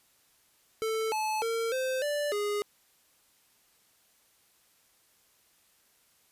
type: tone with pitch steps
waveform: square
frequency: 442.3 / 864 / 456.5 / 519 / 586 / 412.9 Hz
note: A4 / A5 / A#4 / C5 / D5 / G#4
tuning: +9 / -32 / -36 / -14 / -4 / -10 cents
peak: -29 dBFS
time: 0.82-2.62 s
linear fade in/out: 0 ms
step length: 300 ms
effects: white hiss -66 dBFS RMS until 6.31 s + resampled to 32000 Hz